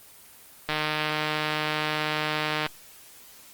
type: click train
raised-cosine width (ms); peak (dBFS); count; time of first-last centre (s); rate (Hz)
0.3; -10; 303; 0.69-2.664; 153
effects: white hiss -50 dBFS RMS until 3.53 s + Opus 24 kbps